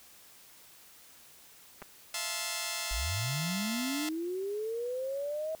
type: clicks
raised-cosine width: 0.5 ms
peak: -29 dBFS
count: 2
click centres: 1.819 / 1.824 s
type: chord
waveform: 5% pulse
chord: F major seventh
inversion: third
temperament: just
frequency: 654.8 / 698.5 / 873.1 / 1047.7 Hz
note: E5 / F5 / A5 / C6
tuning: -12 / 0 / -14 / +2 cents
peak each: -29 dBFS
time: 2.14-4.09 s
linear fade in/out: 2 ms
type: linear sweep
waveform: sine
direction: up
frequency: 44 to 642 Hz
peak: -32 dBFS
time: 2.91-5.55 s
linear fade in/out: 0 ms
effects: white hiss -56 dBFS RMS until 5.6 s